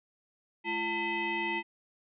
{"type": "tone with frequency modulation", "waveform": "sine", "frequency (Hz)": 1454, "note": "F#6", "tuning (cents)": -31, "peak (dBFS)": -28, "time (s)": [0.64, 1.63], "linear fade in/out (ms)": 50, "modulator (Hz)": 556, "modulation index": 2.4, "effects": ["tanh soft clip ceiling -26 dBFS", "resampled to 8000 Hz"]}